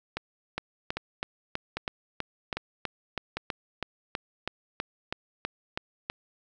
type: two click trains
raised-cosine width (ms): 0.3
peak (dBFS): -14 / -15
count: 18 / 5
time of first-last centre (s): 0.58-6.099 / 0.17-3.37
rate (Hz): 3.08 / 1.25
effects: none